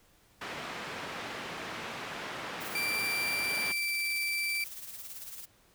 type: band-pass noise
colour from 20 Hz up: white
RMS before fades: -40 dBFS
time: 0.41-3.72 s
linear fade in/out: 5 ms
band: 120 to 2200 Hz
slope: 12 dB/octave
type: noise with tremolo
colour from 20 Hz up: blue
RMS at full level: -42 dBFS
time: 2.6-5.46 s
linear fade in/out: 20 ms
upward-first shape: sine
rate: 18 Hz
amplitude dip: 50%
type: tone with pitch glide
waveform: 35% pulse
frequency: 2349 to 2333 Hz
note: D7 to D7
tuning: 0 to -12 cents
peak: -28 dBFS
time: 2.75-4.64 s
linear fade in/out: 2 ms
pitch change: -12 cents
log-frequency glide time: 3.41-3.91 s
effects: pink hiss -64 dBFS RMS until 5.74 s

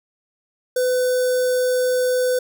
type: tone with notch filter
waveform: square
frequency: 503 Hz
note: B4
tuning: 32 cents sharp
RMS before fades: -19 dBFS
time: 0.76-2.39 s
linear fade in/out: 5 ms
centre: 2500 Hz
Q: 0.65
effects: none

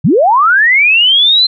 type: linear sweep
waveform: sine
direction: up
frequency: 112.2 to 4143 Hz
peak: -5 dBFS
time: 0.04-1.47 s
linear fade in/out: 10 ms
effects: none

